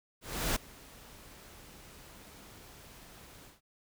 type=noise with ADSR envelope; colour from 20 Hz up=pink; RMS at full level=-30 dBFS; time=0.21-3.61 s; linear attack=350 ms; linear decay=6 ms; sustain=-23 dB; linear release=160 ms; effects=none